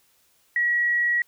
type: tone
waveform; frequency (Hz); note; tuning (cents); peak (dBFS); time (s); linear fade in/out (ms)
sine; 1917; A#6; +48; -19; 0.56-1.22; 2
effects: white hiss -63 dBFS RMS until 1.27 s

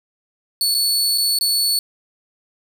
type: tone with dropouts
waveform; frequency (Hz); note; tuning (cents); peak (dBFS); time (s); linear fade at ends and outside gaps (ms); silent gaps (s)
sawtooth; 4435; C#8; 0; -13; 0.61-1.79; 1; 0.743-0.748 / 1.177-1.181 / 1.388-1.41
effects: none

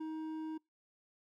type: tone with hard clipping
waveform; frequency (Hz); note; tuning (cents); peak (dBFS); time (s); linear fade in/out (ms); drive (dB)
triangle; 315.3; D#4; +23; -40; 0-0.58; 10; 10
effects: noise-tail reverb RT60 0.2 s tail -26 dB re dry

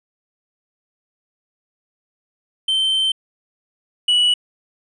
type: tone pair in turn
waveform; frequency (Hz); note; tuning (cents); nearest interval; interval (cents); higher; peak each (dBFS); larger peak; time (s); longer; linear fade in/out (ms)
triangle; 3105 / 2943; G7 / F#7; -17 / -10; minor second; 93; first; -14 / -11; second; 2.68-3.12 / 4.08-4.34; first; 5
effects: resampled to 24000 Hz

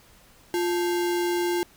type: tone with sample-and-hold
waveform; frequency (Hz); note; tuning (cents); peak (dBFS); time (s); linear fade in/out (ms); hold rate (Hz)
sine; 350.1; F4; +4; -22; 0.54-1.63; 0; 1225
effects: pink hiss -55 dBFS RMS until 1.76 s

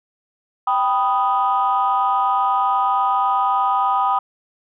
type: chord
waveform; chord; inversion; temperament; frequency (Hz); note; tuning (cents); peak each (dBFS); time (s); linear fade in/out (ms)
sine; G augmented; none; equal; 784 / 987.8 / 1244.5; G5 / B5 / D#6; 0 / 0 / 0; -19; 0.67-4.19; 5
effects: tanh soft clip ceiling -8 dBFS

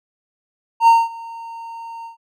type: tone with ADSR envelope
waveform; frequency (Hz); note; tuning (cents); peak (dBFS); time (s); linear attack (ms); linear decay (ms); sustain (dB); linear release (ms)
triangle; 919; A#5; -25; -4; 0.8-2.17; 74; 210; -24; 120
effects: none

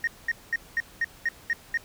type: tone bursts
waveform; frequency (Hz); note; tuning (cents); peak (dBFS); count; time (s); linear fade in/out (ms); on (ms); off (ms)
sine; 1858; A#6; -6; -20; 8; 0.04-1.774; 2; 33; 210
effects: tanh soft clip ceiling -20 dBFS + pink hiss -51 dBFS RMS until 1.84 s

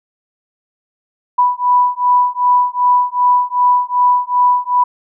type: beating tone pair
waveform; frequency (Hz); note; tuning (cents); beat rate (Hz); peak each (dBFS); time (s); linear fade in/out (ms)
sine; 986 / 988.6; B5 / B5; -3 / +1; 2.6; -13 / -13; 1.38-4.84; 10
effects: none

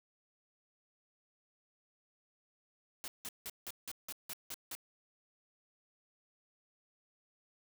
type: noise bursts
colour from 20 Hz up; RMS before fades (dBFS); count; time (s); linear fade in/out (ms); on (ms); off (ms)
white; -43; 9; 3.04-4.751; 0; 39; 170
effects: none

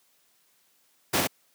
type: noise with echo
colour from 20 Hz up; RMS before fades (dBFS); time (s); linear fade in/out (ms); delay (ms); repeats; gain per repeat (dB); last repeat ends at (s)
pink; -23; 1.13-1.21; 10; 64; 1; -3; 1.274
effects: white hiss -66 dBFS RMS until 1.54 s + high-pass 150 Hz 12 dB/octave

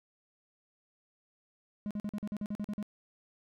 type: tone bursts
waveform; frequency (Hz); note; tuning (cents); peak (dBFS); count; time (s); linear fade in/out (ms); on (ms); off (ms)
triangle; 207.7; G#3; 0; -31; 11; 1.86-2.827; 0; 47; 45
effects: none

